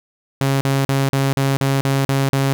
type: tone bursts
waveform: sawtooth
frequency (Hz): 136.6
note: C#3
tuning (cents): -25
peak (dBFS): -11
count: 9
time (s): 0.41-2.53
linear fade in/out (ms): 0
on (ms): 200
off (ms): 40
effects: none